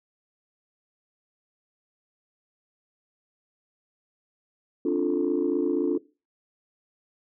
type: chord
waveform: sine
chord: D minor seventh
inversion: third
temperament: equal with one note detuned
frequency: 265.6 / 293.7 / 349.2 / 440 Hz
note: C4 / D4 / F4 / A4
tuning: +26 / 0 / 0 / 0 cents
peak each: -30 / -25 / -25 / -28 dBFS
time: 4.85-5.98 s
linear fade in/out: 5 ms
effects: noise-tail reverb RT60 0.3 s tail -20 dB re dry + tanh soft clip ceiling -15 dBFS